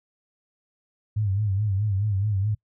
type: tone with vibrato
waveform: sine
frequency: 101.4 Hz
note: G#2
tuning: 41 cents flat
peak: -21 dBFS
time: 1.16-2.55 s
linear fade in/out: 10 ms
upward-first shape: sine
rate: 4.7 Hz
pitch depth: 110 cents each way
effects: noise-tail reverb RT60 0.1 s tail -25 dB re dry